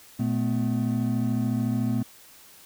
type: tone cluster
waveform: triangle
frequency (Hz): 119 / 217.6 / 251.4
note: A#2 / A3 / B3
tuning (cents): +36 / -19 / +31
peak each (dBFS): -25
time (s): 0.19-2.03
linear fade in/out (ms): 10
effects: tanh soft clip ceiling -11 dBFS + white hiss -51 dBFS RMS until 2.65 s